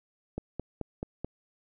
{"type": "click train", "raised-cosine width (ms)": 2, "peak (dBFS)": -20, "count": 5, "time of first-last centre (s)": [0.38, 1.246], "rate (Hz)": 4.62, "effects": []}